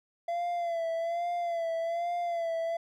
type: tone with vibrato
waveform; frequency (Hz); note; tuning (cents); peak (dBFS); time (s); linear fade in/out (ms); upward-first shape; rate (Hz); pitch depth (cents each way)
triangle; 679; F5; -49; -27; 0.28-2.77; 5; sine; 1.2; 52
effects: none